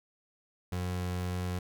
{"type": "tone", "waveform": "30% pulse", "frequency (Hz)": 90.2, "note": "F#2", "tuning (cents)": -44, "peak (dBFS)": -29, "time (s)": [0.72, 1.59], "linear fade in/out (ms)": 5, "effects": []}